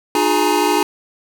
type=tone cluster; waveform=square; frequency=303.9 / 357 / 418.1 / 839 / 937 Hz; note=D#4 / F4 / G#4 / G#5 / A#5; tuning=-41 / +38 / +12 / +17 / +9 cents; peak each=-21 dBFS; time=0.15-0.83 s; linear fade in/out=2 ms; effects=none